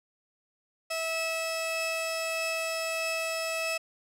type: tone pair together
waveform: sawtooth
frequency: 650.1 / 2602 Hz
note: E5 / E7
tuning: -24 / -23 cents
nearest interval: 2 octaves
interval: 2401 cents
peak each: -28 / -29 dBFS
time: 0.9-3.78 s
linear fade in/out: 10 ms
effects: low-pass 12000 Hz 12 dB/octave